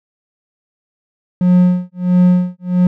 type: tone with tremolo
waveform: triangle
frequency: 180 Hz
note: F#3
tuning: 47 cents flat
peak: -4 dBFS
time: 1.41-2.87 s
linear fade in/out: 2 ms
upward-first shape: sine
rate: 1.5 Hz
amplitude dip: 100%
effects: none